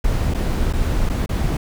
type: noise with dropouts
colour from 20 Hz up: brown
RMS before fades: -19 dBFS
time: 0.04-1.57 s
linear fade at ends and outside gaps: 5 ms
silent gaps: 0.34-0.345 / 0.728-0.734 / 1.092-1.097 / 1.261-1.291 s
effects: none